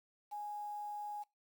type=tone with quantisation; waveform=sine; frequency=830.6 Hz; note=G#5; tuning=in tune; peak=-40 dBFS; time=0.31-1.24 s; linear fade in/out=20 ms; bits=10; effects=noise-tail reverb RT60 0.2 s tail -22 dB re dry